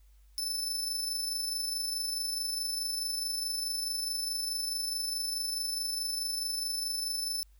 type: tone with amplitude modulation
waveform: sawtooth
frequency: 5274 Hz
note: E8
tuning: in tune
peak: -27 dBFS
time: 0.38-7.43 s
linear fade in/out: 0 ms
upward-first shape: sine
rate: 24.7 Hz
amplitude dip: 40%
effects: added 50 Hz sine -56 dBFS peak until 7.59 s + white hiss -72 dBFS RMS until 7.59 s